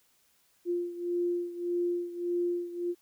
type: beating tone pair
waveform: sine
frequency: 349.2 / 350.9 Hz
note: F4 / F4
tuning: 0 / +8 cents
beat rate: 1.7 Hz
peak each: -30 / -34 dBFS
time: 0.65-2.95 s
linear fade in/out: 50 ms
effects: white hiss -68 dBFS RMS until 3.01 s